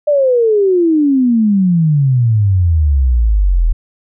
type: exponential sweep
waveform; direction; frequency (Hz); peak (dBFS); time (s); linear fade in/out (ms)
sine; down; 603 to 38.89; -8; 0.07-3.73; 10
effects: none